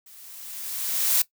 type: noise with level ramp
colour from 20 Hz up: blue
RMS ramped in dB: -49 to -19 dBFS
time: 0.06-1.22 s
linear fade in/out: 5 ms
effects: noise-tail reverb RT60 0.1 s tail -18 dB re dry